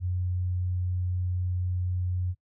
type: tone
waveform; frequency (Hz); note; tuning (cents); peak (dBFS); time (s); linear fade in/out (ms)
sine; 90.4; F#2; -40; -26; 0-2.35; 50
effects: noise-tail reverb RT60 0.1 s tail -19 dB re dry